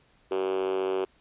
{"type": "tone with high-pass filter", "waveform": "5% pulse", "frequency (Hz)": 94.8, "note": "F#2", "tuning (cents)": 43, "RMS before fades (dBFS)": -28, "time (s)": [0.31, 1.05], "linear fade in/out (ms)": 5, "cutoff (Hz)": 390, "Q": 6.9, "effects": ["pink hiss -63 dBFS RMS until 1.2 s", "resampled to 8000 Hz"]}